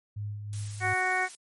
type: tone with tremolo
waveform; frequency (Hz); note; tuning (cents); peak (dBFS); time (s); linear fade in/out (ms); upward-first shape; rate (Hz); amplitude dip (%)
sine; 103.83; G#2; 0; -31; 0.16-0.94; 10; sine; 2.9; 45
type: noise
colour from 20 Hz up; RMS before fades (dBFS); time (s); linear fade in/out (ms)
blue; -42; 0.53-1.35; 0
type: harmonic tone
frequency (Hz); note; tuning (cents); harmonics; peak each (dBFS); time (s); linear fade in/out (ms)
370; F#4; 0; 1 / 2 / 3 / 4 / 5 / 6; -37 / -30 / -36 / -32 / -30 / -31; 0.8-1.29; 50
effects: MP3 48 kbps